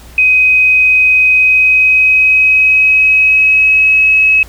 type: tone with pitch glide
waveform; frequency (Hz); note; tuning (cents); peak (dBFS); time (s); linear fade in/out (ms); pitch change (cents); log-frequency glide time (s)
sine; 2516 to 2566; D#7 to E7; +19 to -47; -5; 0.18-4.43; 2; +34; 1.29-4.13
effects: added 60 Hz sine -34 dBFS peak until 4.48 s + pink hiss -39 dBFS RMS until 4.48 s